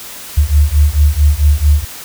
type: beating tone pair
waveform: sine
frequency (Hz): 71.5 / 76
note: D2 / D#2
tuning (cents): -46 / -40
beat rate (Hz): 4.5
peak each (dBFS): -10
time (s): 0.37-1.85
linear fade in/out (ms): 10
effects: white hiss -30 dBFS RMS until 2.04 s